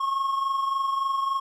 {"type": "tone pair together", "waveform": "triangle", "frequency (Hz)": [1085.5, 1109], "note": ["C#6", "C#6"], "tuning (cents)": [-37, 0], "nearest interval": "unison", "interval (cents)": 37, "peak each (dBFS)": [-22, -30], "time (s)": [0, 1.4], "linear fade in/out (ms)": 10, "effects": []}